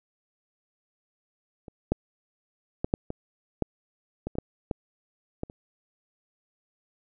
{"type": "clicks", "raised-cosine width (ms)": 2, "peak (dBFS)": [-29, -9, -13, -9, -19, -11, -18, -26, -12, -14, -17, -30], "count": 12, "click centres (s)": [1.682, 1.92, 2.845, 2.939, 3.104, 3.623, 4.27, 4.354, 4.385, 4.712, 5.434, 5.499], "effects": []}